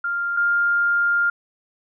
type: tone pair in turn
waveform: sine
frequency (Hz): 1396.9 / 1402.8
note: F6 / F6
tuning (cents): 0 / +7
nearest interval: unison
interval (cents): 7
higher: second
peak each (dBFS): -21 / -16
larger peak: second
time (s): 0.04-0.37 / 0.37-1.3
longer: second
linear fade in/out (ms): 5
effects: none